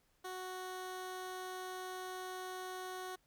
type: tone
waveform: 15% pulse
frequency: 370 Hz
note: F#4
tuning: in tune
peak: -36 dBFS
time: 0.24-3.16 s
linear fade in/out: 10 ms
effects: pink hiss -75 dBFS RMS until 3.26 s